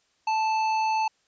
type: tone with tanh clipping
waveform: sine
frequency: 878 Hz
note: A5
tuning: 4 cents flat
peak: -24 dBFS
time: 0.27-1.08 s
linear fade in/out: 5 ms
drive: 13 dB
effects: white hiss -68 dBFS RMS until 1.27 s + resampled to 16000 Hz